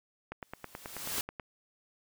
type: click train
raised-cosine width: 0.5 ms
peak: -24 dBFS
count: 11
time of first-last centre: 0.32-1.398 s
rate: 9.28 Hz
type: noise with exponential growth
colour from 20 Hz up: white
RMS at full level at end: -32 dBFS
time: 0.42-1.21 s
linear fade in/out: 1 ms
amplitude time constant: 170 ms
effects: none